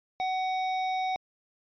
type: tone with hard clipping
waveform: sine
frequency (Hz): 750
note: F#5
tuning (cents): +23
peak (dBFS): -29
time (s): 0.2-1.16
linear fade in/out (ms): 0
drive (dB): 17
effects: resampled to 11025 Hz